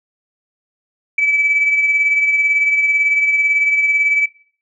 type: beating tone pair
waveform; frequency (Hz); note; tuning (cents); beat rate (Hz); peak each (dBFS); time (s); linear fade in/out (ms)
sine; 2300 / 2318; D7 / D7; -37 / -23; 18; -12 / -21; 1.18-4.26; 5
effects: noise-tail reverb RT60 0.5 s tail -21 dB re dry + tanh soft clip ceiling -5 dBFS